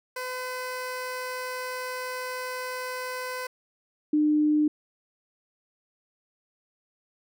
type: tone pair in turn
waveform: 15% pulse / sine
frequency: 507 / 301.5 Hz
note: B4 / D4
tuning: +45 / +46 cents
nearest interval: major sixth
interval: 899 cents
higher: first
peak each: -25 / -19 dBFS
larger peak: second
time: 0.16-3.47 / 4.13-4.68 s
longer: first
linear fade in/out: 5 ms
effects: none